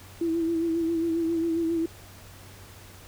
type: tone with vibrato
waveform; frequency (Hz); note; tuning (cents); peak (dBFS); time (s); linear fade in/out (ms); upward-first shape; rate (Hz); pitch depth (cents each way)
sine; 331.1; E4; +8; -23; 0.21-1.86; 5; sine; 7.4; 39
effects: added 95 Hz sine -49 dBFS peak until 3.07 s + pink hiss -49 dBFS RMS until 3.07 s